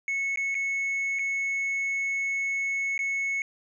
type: tone with dropouts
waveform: triangle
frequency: 2200 Hz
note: C#7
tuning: 14 cents flat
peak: -24 dBFS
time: 0.08-3.42 s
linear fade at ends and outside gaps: 1 ms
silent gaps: 0.359-0.373 / 0.545-0.551 / 1.188-1.192 / 2.978-2.991 s
effects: resampled to 16000 Hz